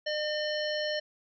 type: harmonic tone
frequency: 605 Hz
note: D#5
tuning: 49 cents flat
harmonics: 1 / 3 / 5 / 7 / 9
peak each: -31 / -36 / -38 / -39 / -41 dBFS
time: 0.06-1 s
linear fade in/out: 10 ms
effects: none